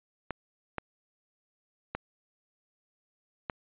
clicks, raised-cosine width 0.5 ms, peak -17 dBFS, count 4, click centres 0.307 / 0.783 / 1.95 / 3.498 s, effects resampled to 8000 Hz

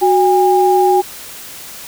sine tone pair together, 368.6 / 810 Hz, F#4 / G#5, -7 / -43 cents, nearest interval octave + major second, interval 1364 cents, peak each -11 dBFS, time 0.01-1.02 s, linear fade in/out 20 ms, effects white hiss -32 dBFS RMS until 1.87 s

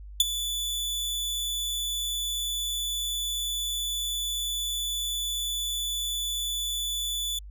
sawtooth tone with ADSR envelope, 3471 Hz, A7, 24 cents flat, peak -11 dBFS, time 0.2-7.39 s, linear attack 3 ms, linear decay 24 ms, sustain -14 dB, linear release 5 ms, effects added 50 Hz sine -40 dBFS peak until 7.5 s

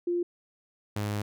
sine / sawtooth tone pair in turn, 349.2 / 103.82 Hz, F4 / G#2, 0 / 0 cents, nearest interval octave + major sixth, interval 2100 cents, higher first, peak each -25 dBFS, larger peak neither, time 0.07-0.23 / 0.96-1.22 s, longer second, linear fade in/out 5 ms, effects none

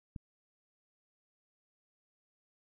click, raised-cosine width 5 ms, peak -29 dBFS, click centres 0.162 s, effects none

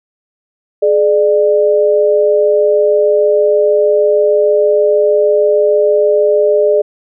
sine tone pair together, 422.4 / 596 Hz, G#4 / D5, +29 / +25 cents, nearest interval tritone, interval 596 cents, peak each -10 dBFS, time 0.82-6.82 s, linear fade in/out 10 ms, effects none

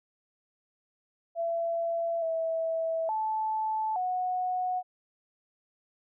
sine tone with pitch steps, 672 / 653 / 872 / 733 Hz, E5 / E5 / A5 / F#5, +33 / -17 / -16 / -16 cents, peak -27 dBFS, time 1.35-4.83 s, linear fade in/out 50 ms, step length 870 ms, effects none

